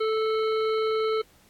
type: harmonic tone with a mistuned harmonic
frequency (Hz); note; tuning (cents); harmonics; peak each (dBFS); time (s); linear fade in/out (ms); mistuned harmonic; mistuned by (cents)
438.5; A4; -6; 1 / 3 / 5 / 7 / 9 / 10; -23 / -31 / -39 / -42 / -43 / -44; 0-1.22; 10; 10; -59
effects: pink hiss -59 dBFS RMS until 1.49 s + AAC 64 kbps